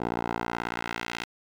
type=tone with band-pass filter sweep; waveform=10% pulse; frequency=58.27 Hz; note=A#1; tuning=in tune; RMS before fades=-32 dBFS; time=0-1.25 s; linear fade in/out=5 ms; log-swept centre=610 to 2800 Hz; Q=1; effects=none